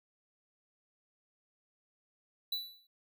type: tone with exponential decay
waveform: square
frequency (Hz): 3961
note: B7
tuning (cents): +4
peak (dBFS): -31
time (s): 2.52-2.87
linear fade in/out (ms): 5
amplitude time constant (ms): 76
effects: none